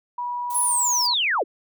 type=tone; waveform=sine; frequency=972 Hz; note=B5; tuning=28 cents flat; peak=-25 dBFS; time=0.18-1.14 s; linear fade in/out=5 ms
type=noise; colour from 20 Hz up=violet; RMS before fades=-35 dBFS; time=0.5-1.07 s; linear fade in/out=5 ms
type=linear sweep; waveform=sine; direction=down; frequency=11060 to 260.6 Hz; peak=-19 dBFS; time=0.54-1.44 s; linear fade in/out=20 ms
effects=none